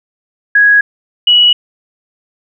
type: tone pair in turn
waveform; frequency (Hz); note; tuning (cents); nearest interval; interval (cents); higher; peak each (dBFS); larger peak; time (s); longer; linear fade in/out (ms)
sine; 1661.2 / 2929; G#6 / F#7; 0 / -18; minor seventh; 982; second; -4; neither; 0.55-0.81 / 1.27-1.53; neither; 5
effects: none